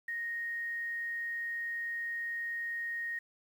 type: tone with quantisation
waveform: sine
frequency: 1864.7 Hz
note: A#6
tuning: in tune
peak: -34 dBFS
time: 0.08-3.19 s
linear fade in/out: 5 ms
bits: 10
effects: none